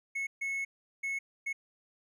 triangle tone bursts at uneven times, 2192 Hz, C#7, 20 cents flat, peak -30 dBFS, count 4, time 0.15-0.27 / 0.41-0.65 / 1.03-1.19 / 1.46-1.53 s, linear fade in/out 10 ms, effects none

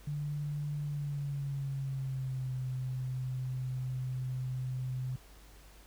sine tone with pitch glide, 146.83 to 128.56 Hz, D3 to C3, 0 to -30 cents, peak -33 dBFS, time 0.07-5.16 s, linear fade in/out 5 ms, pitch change -230 cents, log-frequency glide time 0.82-2.53 s, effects added 50 Hz sine -54 dBFS peak until 5.86 s + pink hiss -59 dBFS RMS until 5.86 s

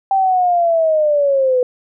sine linear sweep, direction down, 784 to 493.9 Hz, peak -11 dBFS, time 0.11-1.63 s, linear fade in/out 2 ms, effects none

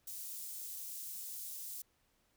white high-pass noise, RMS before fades -45 dBFS, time 0.07-1.82 s, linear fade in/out 5 ms, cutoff 7000 Hz, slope 12 dB/octave, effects pink hiss -75 dBFS RMS until 2.36 s

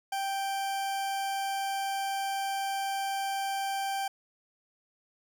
40% pulse tone, 784 Hz, G5, in tune, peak -29 dBFS, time 0.12-4.08 s, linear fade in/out 5 ms, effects none

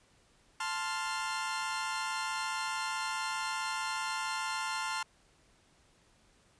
sawtooth chord, F major, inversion first, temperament equal, 880 / 1046.5 / 1396.9 Hz, A5 / C6 / F6, 0 / 0 / 0 cents, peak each -34 dBFS, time 0.6-5.03 s, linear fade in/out 5 ms, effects pink hiss -66 dBFS RMS until 6.59 s + resampled to 22050 Hz

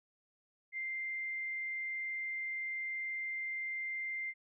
sine tone, 2093 Hz, C7, in tune, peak -36 dBFS, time 0.72-4.34 s, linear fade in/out 50 ms, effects none

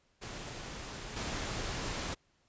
pink noise with level steps, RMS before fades -43 / -37 dBFS, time 0.21-2.15 s, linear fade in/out 20 ms, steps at 1.16 s, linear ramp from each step 10 ms, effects pink hiss -72 dBFS RMS until 2.48 s + resampled to 16000 Hz

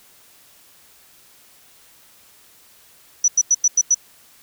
sine tone bursts, 5920 Hz, F#8, in tune, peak -11 dBFS, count 6, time 3.24-3.946 s, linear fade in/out 5 ms, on 41 ms, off 92 ms, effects white hiss -51 dBFS RMS until 4.42 s

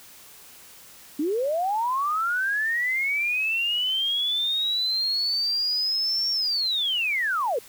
sine linear two-way sweep, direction up then down, 277.2 to 5520 to 424.1 Hz, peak -22 dBFS, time 1.19-7.59 s, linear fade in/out 5 ms, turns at 6.31 s, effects white hiss -48 dBFS RMS until 7.68 s

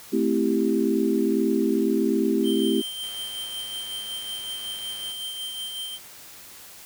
sine chord, A minor seventh, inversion none, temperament equal, 220 / 261.6 / 329.6 / 392 Hz, A3 / C4 / E4 / G4, 0 / 0 / 0 / 0 cents, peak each -25 dBFS, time 0.12-2.82 s, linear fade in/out 20 ms
square tone with tremolo, 3136 Hz, G7, in tune, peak -30 dBFS, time 2.43-5.99 s, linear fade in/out 50 ms, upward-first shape sine, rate 5.4 Hz, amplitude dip 35%
click train, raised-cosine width 0.2 ms, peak -28 dBFS, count 215, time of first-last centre 3.04-5.118 s, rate 103 Hz
effects white hiss -45 dBFS RMS until 6.85 s

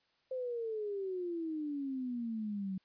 sine exponential sweep, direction down, 523.3 to 186.1 Hz, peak -35 dBFS, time 0.31-2.78 s, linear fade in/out 5 ms, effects white hiss -74 dBFS RMS until 2.84 s + resampled to 11025 Hz

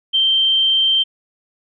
sine tone, 3136 Hz, G7, in tune, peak -12 dBFS, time 0.13-1.04 s, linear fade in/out 20 ms, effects none

